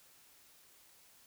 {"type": "silence", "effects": ["white hiss -63 dBFS RMS until 1.26 s"]}